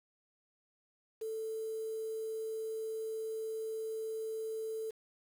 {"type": "tone with quantisation", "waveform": "sine", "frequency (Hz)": 441.7, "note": "A4", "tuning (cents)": 7, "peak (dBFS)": -36, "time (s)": [1.21, 4.91], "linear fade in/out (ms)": 10, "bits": 9, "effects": []}